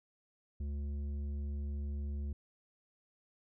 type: tone with tanh clipping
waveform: sine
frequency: 71.7 Hz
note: D2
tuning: 41 cents flat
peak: -37 dBFS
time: 0.6-2.33 s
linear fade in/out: 5 ms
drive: 9 dB
effects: none